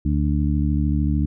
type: harmonic tone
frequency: 73.42 Hz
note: D2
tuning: in tune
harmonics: 1 / 2 / 3 / 4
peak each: -20 / -23 / -25 / -26 dBFS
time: 0.05-1.26 s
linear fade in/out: 5 ms
effects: none